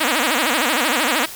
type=tone with vibrato; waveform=5% pulse; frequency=275.7 Hz; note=C#4; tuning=9 cents flat; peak=-5 dBFS; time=0-1.26 s; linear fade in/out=10 ms; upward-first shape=sine; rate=13 Hz; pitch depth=280 cents each way; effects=white hiss -34 dBFS RMS until 1.35 s